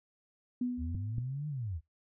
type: tone with exponential decay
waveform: sine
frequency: 246.9 Hz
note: B3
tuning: in tune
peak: -28 dBFS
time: 0.61-1.44 s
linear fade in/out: 5 ms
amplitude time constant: 180 ms
type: linear two-way sweep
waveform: sine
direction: up then down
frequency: 71 to 153.1 to 71 Hz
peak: -34 dBFS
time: 0.77-1.81 s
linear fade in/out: 50 ms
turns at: 1.48 s
type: clicks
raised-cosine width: 5 ms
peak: -26 dBFS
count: 2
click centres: 0.949 / 1.183 s
effects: noise-tail reverb RT60 0.2 s tail -25 dB re dry